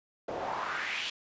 pink noise with band-pass filter sweep, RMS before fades -35 dBFS, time 0.28-1.1 s, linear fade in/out 5 ms, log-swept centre 510 to 3300 Hz, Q 2.8, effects resampled to 16000 Hz

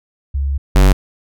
sine / square tone pair in turn, 69.3 / 47.56 Hz, C#2 / F#1, 0 / +48 cents, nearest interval perfect fifth, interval 652 cents, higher first, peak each -15 / -7 dBFS, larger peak second, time 0.34-0.58 / 0.75-0.93 s, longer first, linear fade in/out 10 ms, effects none

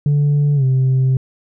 sine tone with pitch glide, 145.4 to 131.04 Hz, D3 to C3, -17 to +3 cents, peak -9 dBFS, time 0.06-1.17 s, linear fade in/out 2 ms, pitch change -180 cents, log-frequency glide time 0.55-0.64 s, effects tanh soft clip ceiling -10 dBFS

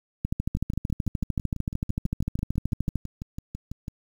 two click trains, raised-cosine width 5 ms, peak -13 / -21 dBFS, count 37 / 21, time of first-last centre 0.25-2.957 / 0.57-3.881 s, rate 13.3 / 6.04 Hz, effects 8-bit

